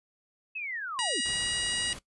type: linear sweep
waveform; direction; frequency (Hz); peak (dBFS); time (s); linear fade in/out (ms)
sine; down; 2643 to 204.5; -33; 0.55-1.21; 10
type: harmonic tone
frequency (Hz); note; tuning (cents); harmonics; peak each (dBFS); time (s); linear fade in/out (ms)
960; B5; -49; 2 / 3 / 4 / 5 / 6 / 7 / 8 / 9; -36 / -31 / -37 / -37 / -41 / -46 / -43 / -36; 0.99-1.93; 0
type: noise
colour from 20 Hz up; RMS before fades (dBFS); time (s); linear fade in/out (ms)
pink; -43; 1.25-1.99; 5
effects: noise-tail reverb RT60 0.1 s tail -17 dB re dry + resampled to 24000 Hz